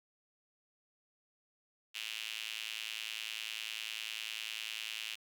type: tone with high-pass filter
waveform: sawtooth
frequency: 110 Hz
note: A2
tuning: in tune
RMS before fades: -42 dBFS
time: 1.94-5.16 s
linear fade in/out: 20 ms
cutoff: 2800 Hz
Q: 4
effects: none